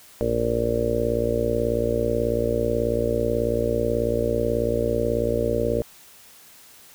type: harmonic tone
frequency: 58.27 Hz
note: A#1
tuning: in tune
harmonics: 1 / 2 / 4 / 5 / 6 / 7 / 8 / 9 / 10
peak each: -31 / -30 / -30 / -34 / -31 / -33 / -24 / -32 / -27 dBFS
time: 0.21-5.82 s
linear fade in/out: 0 ms
effects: white hiss -49 dBFS RMS until 6.94 s